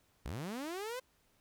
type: linear sweep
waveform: sawtooth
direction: up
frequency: 46.25 to 523.3 Hz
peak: -35 dBFS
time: 0.25-1 s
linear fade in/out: 10 ms
effects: pink hiss -72 dBFS RMS until 1.4 s